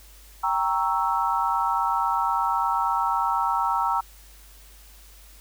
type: chord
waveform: sine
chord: G diminished seventh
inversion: none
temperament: equal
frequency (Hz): 784 / 932.3 / 1108.7 / 1318.5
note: G5 / Bb5 / Db6 / Fb6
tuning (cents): 0 / 0 / 0 / 0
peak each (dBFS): -28 / -24 / -30 / -26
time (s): 0.43-4.01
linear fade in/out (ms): 10
effects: added 50 Hz sine -48 dBFS peak until 5.4 s + white hiss -52 dBFS RMS until 5.4 s